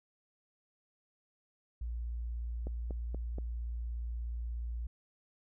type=tone; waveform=sine; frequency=58.4 Hz; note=A#1; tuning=4 cents sharp; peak=-35 dBFS; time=1.81-4.87 s; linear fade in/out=5 ms
type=click train; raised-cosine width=2 ms; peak=-29 dBFS; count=4; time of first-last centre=2.67-3.384 s; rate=4.2 Hz
effects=none